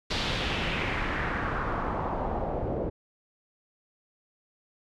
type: noise with low-pass filter sweep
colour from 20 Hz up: pink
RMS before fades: -30 dBFS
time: 0.1-2.9 s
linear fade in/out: 10 ms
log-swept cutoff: 4200 to 520 Hz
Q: 2.2
effects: none